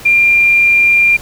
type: tone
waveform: sine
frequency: 2390 Hz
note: D7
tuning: 30 cents sharp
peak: -6 dBFS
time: 0.05-1.17 s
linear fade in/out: 10 ms
effects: pink hiss -33 dBFS RMS until 1.21 s